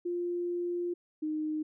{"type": "tone pair in turn", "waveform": "sine", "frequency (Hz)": [350, 308.3], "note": ["F4", "D#4"], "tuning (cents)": [4, -16], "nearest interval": "major second", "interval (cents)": 220, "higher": "first", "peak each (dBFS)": [-30, -30], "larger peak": "neither", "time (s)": [[0.05, 0.94], [1.22, 1.63]], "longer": "first", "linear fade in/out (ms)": 10, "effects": []}